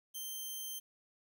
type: tone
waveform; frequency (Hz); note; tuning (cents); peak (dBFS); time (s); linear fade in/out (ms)
5% pulse; 3136; G7; 0; -32; 0.14-0.8; 20
effects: 11-bit